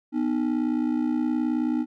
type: ring-modulated tone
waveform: triangle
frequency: 277.2 Hz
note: C#4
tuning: in tune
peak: -17 dBFS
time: 0.12-1.86 s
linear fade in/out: 50 ms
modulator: 29.5 Hz
effects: none